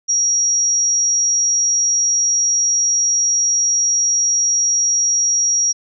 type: tone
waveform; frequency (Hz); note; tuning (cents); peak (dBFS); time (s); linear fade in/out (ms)
sine; 5680; F8; +28; -13; 0.08-5.73; 20
effects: none